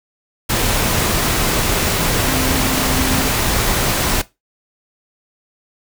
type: tone in noise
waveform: sine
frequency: 260.5 Hz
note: C4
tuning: 7 cents flat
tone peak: -22 dBFS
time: 2.24-3.3 s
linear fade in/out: 10 ms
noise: pink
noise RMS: -17 dBFS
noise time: 0.49-4.22 s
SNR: -8 dB
effects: noise-tail reverb RT60 0.2 s tail -17 dB re dry